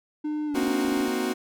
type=tone with pitch glide; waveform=triangle; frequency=302 to 285.4 Hz; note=D4 to D4; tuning=+48 to -49 cents; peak=-24 dBFS; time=0.24-1.07 s; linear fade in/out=10 ms; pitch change=-97 cents; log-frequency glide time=0.47-0.55 s
type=chord; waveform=40% pulse; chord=C half-diminished seventh; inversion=third; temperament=equal with one note detuned; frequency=233.1 / 261.6 / 308.3 / 370 Hz; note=Bb3 / C4 / Eb4 / Gb4; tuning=0 / 0 / -16 / 0 cents; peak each=-30 / -29 / -33 / -28 dBFS; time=0.54-1.34 s; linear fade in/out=20 ms
type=clicks; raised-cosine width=3 ms; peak=-33 dBFS; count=10; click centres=0.543 / 0.583 / 0.632 / 0.68 / 0.85 / 0.882 / 0.923 / 0.973 / 1.007 / 1.081 s
effects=none